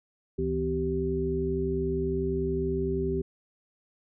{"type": "tone cluster", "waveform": "sine", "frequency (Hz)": [70.8, 163.2, 254, 386.8], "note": ["C#2", "E3", "B3", "G4"], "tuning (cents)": [37, -17, 49, -23], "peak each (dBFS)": [-33, -33, -34, -28], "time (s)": [0.38, 3.22], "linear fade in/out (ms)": 10, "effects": []}